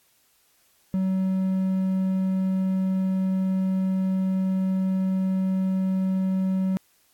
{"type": "tone", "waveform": "triangle", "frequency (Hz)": 188.9, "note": "F#3", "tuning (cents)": 36, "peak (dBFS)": -19, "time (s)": [0.94, 6.77], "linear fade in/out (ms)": 0, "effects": ["white hiss -63 dBFS RMS until 7.13 s", "AAC 64 kbps"]}